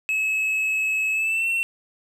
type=tone with pitch glide; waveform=triangle; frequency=2581 to 2708 Hz; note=E7 to E7; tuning=-37 to +46 cents; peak=-19 dBFS; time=0.09-1.63 s; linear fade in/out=0 ms; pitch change=+83 cents; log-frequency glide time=1.12-1.48 s; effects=none